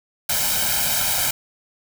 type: noise with comb filter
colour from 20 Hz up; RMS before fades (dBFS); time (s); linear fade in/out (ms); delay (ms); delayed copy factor
white; -21; 0.29-1.31; 5; 1.3; +0.8
effects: none